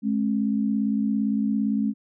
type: tone pair together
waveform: sine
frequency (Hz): 212.2 / 269.8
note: G#3 / C#4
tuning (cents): +38 / -47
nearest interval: major third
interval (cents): 415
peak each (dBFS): -22 / -26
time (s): 0.02-1.94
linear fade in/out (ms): 50
effects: none